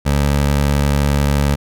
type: tone with vibrato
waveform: 20% pulse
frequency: 71.3 Hz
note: C#2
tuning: 49 cents sharp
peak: -8 dBFS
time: 0.05-1.56 s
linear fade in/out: 20 ms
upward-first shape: triangle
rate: 11 Hz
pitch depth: 11 cents each way
effects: none